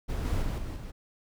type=noise with level steps; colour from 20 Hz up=brown; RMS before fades=-31 / -28 / -31 / -36 / -39 dBFS; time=0.08-0.92 s; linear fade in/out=20 ms; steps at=0.25 / 0.42 / 0.58 / 0.76 s; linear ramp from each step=2 ms; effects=none